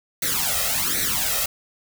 white noise with flanger, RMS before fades -23 dBFS, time 0.22-1.46 s, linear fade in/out 5 ms, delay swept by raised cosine 0.49 to 1.59 ms, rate 1.3 Hz, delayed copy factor +0.9, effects none

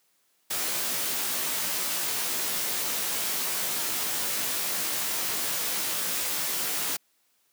white noise with comb filter, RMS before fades -29 dBFS, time 0.5-6.97 s, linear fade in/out 10 ms, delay 16 ms, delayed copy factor +0.9, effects white hiss -69 dBFS RMS until 7.52 s + high-pass 150 Hz 12 dB/octave

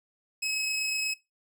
20% pulse tone with amplitude modulation, 2564 Hz, E7, 49 cents flat, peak -23 dBFS, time 0.42-1.14 s, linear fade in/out 10 ms, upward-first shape sine, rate 28.3 Hz, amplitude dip 25%, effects noise-tail reverb RT60 0.2 s tail -18 dB re dry

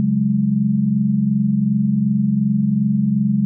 sine chord, C# suspended fourth, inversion none, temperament equal, 138.59 / 185 / 207.7 Hz, C#3 / F#3 / G#3, 0 / 0 / 0 cents, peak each -21 / -21 / -16 dBFS, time 0-3.45 s, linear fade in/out 0 ms, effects none

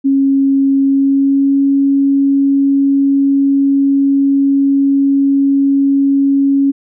sine tone with pitch glide, 273.3 to 276.6 Hz, C#4 to C#4, -24 to -4 cents, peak -8 dBFS, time 0.04-6.72 s, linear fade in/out 20 ms, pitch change +20 cents, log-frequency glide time 0.82-1.6 s, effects none

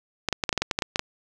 clicks, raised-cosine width 0.2 ms, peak -6 dBFS, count 12, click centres 0.287 / 0.327 / 0.438 / 0.492 / 0.528 / 0.577 / 0.62 / 0.712 / 0.789 / 0.822 / 0.959 / 0.994 s, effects none

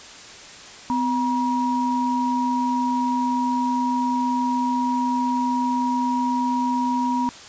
sine tone pair together, 253.2 / 956 Hz, B3 / A#5, +43 / +43 cents, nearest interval octave + major seventh, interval 2300 cents, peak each -22 dBFS, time 0.9-7.29 s, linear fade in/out 0 ms, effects white hiss -41 dBFS RMS until 7.48 s + resampled to 16000 Hz

